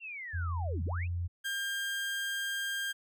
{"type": "linear two-way sweep", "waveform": "sine", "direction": "down then up", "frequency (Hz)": [2778, 62, 2778], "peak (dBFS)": -39, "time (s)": [0, 1.08], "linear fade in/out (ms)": 50, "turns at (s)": 0.85}
{"type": "tone with pitch glide", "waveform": "sine", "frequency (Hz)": [85.1, 87.14], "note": ["F2", "F2"], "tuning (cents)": [-44, -3], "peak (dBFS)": -31, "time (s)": [0.33, 1.28], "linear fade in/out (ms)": 20, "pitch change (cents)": 41, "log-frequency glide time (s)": [0.77, 1.05]}
{"type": "tone", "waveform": "30% pulse", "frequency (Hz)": 1600, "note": "G6", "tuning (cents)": 35, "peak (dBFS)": -30, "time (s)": [1.44, 2.93], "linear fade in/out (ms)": 20}
{"effects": []}